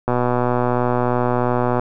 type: click train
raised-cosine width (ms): 1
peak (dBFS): -5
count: 212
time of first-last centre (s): 0.08-1.795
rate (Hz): 123
effects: none